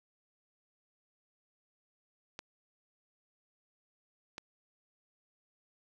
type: clicks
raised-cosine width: 0.2 ms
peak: -24 dBFS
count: 2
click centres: 2.391 / 4.381 s
effects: none